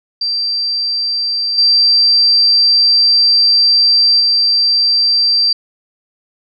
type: tone with level steps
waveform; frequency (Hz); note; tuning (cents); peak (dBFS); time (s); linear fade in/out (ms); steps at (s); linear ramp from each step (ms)
sine; 4699; D8; 0; -14 / -7 / -9; 0.21-5.53; 5; 1.58 / 4.2; 2
effects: none